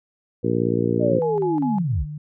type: harmonic tone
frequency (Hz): 58.27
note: A#1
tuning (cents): 0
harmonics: 2 / 3 / 4 / 5 / 6 / 7 / 8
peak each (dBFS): -26 / -26 / -26 / -26 / -26 / -26 / -26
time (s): 0.43-1.2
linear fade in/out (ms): 20
type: linear sweep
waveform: sine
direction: down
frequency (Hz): 616 to 42.23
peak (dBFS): -19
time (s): 0.99-2.06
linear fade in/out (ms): 50
type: tone with pitch glide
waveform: sine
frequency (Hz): 161.7 to 150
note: E3 to D3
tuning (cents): -33 to +37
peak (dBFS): -29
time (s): 1.09-2.18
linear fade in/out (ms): 5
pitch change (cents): -130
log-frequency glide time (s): 1.28-1.72
type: tone bursts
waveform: sine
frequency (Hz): 844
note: G#5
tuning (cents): +28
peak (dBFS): -27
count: 3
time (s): 1.22-1.784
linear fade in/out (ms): 0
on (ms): 160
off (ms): 42
effects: none